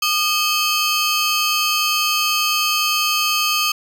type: ring-modulated tone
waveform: 20% pulse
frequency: 1899 Hz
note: A#6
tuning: 32 cents sharp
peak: -8 dBFS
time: 0.02-3.72 s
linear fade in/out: 5 ms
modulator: 678 Hz
effects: none